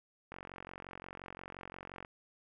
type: click train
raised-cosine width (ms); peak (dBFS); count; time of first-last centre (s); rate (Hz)
0.5; -30; 80; 0.32-2.049; 45.7
effects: none